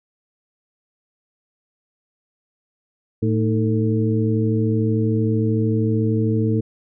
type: harmonic tone with a mistuned harmonic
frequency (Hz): 111.4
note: A2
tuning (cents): +22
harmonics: 1 / 2 / 3 / 4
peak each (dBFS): -19 / -22 / -24 / -25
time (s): 3.22-6.61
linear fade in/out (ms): 10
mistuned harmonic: 3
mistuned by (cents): -97
effects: none